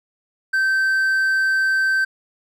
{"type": "tone", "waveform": "triangle", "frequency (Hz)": 1552, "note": "G6", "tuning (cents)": -18, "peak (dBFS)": -14, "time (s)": [0.53, 2.05], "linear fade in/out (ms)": 10, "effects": []}